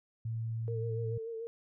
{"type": "tone", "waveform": "sine", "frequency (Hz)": 113.4, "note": "A#2", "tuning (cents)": -47, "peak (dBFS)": -33, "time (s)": [0.25, 1.18], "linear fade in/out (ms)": 5}
{"type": "tone with vibrato", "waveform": "sine", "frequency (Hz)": 454.6, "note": "A#4", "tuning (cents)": -43, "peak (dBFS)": -37, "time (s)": [0.68, 1.47], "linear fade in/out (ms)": 0, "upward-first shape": "sine", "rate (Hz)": 6.9, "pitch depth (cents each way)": 39}
{"effects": []}